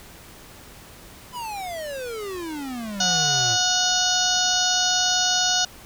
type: exponential sweep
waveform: square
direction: down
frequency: 1023 to 108.5 Hz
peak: -30 dBFS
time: 1.32-3.58 s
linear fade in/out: 50 ms
type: harmonic tone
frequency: 731 Hz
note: F#5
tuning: 21 cents flat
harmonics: 1 / 2 / 4 / 5 / 6 / 7 / 8 / 9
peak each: -27 / -27 / -27 / -27 / -27 / -27 / -27 / -27 dBFS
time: 3-5.65 s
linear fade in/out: 5 ms
effects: pink hiss -45 dBFS RMS until 5.85 s